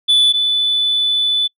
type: tone pair in turn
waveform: sine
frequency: 3474 / 3487 Hz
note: A7 / A7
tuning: -23 / -16 cents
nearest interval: unison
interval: 7 cents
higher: second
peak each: -6 / -12 dBFS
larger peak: first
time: 0.08-0.33 / 0.33-1.48 s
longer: second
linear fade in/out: 20 ms
effects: noise-tail reverb RT60 0.1 s tail -26 dB re dry + tanh soft clip ceiling -8 dBFS